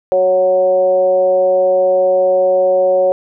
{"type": "tone with frequency modulation", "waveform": "sine", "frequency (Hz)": 554, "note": "C#5", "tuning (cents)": -1, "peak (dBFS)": -9, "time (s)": [0.12, 3.12], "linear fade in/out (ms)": 0, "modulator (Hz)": 183, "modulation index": 0.55, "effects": []}